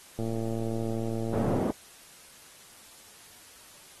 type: click train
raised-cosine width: 2 ms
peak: -20 dBFS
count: 159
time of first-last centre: 0.19-1.588 s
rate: 113 Hz
type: band-pass noise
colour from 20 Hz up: pink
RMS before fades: -29 dBFS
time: 1.33-1.71 s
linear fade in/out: 5 ms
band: 150 to 560 Hz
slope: 12 dB/octave
effects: white hiss -52 dBFS RMS until 4 s + AAC 32 kbps